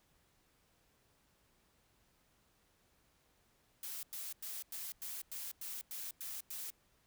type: noise bursts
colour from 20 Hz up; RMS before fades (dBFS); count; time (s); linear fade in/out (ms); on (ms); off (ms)
blue; -44; 10; 3.83-6.703; 2; 200; 97
effects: pink hiss -73 dBFS RMS until 7.06 s